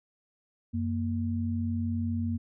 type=tone pair together; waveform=sine; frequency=92.51 / 233.1 Hz; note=F#2 / A#3; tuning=0 / 0 cents; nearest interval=octave + major third; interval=1600 cents; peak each=-30 / -30 dBFS; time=0.73-2.38 s; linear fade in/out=20 ms; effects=none